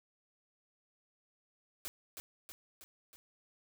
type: noise with echo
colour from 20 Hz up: white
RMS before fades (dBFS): -42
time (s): 1.85-1.88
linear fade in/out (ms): 0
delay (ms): 320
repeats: 4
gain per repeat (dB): -4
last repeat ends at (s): 3.16
effects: none